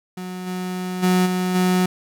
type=tone with level steps; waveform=35% pulse; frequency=182.9 Hz; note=F#3; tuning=20 cents flat; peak=-27 / -23 / -13 / -18 / -14 dBFS; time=0.17-1.86 s; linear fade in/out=5 ms; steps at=0.46 / 1.02 / 1.25 / 1.54 s; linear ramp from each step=20 ms; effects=none